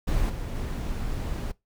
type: noise with level steps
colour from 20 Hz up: brown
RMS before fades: -25 / -32 / -30 dBFS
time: 0.07-1.52 s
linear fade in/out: 10 ms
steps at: 0.29 / 0.55 s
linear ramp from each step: 10 ms
effects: noise-tail reverb RT60 0.2 s tail -22 dB re dry